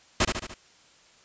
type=noise with echo; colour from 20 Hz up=pink; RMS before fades=-21 dBFS; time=0.2-0.25 s; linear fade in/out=5 ms; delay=73 ms; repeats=4; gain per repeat=-5 dB; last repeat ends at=0.542 s; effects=white hiss -57 dBFS RMS until 1.24 s + resampled to 16000 Hz